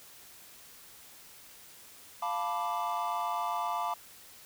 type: chord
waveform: triangle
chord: B half-diminished seventh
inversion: second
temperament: equal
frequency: 698.5 / 880 / 987.8 / 1174.7 Hz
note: F5 / A5 / B5 / D6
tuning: 0 / 0 / 0 / 0 cents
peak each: -34 dBFS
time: 2.22-3.94 s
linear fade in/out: 5 ms
effects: white hiss -53 dBFS RMS until 4.45 s